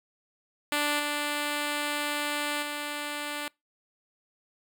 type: tone with level steps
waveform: 5% pulse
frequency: 293.7 Hz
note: D4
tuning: in tune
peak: -14 / -17 / -21 dBFS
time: 0.72-3.48 s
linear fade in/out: 2 ms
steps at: 0.99 / 2.62 s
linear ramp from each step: 10 ms
effects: noise-tail reverb RT60 0.2 s tail -25 dB re dry